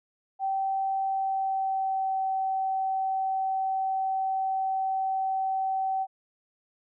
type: tone with pitch glide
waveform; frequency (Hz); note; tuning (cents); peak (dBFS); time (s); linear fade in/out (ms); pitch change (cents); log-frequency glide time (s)
sine; 774 to 766.4; G5 to G5; -22 to -39; -25; 0.39-6.07; 50; -17; 1.04-2.22
effects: none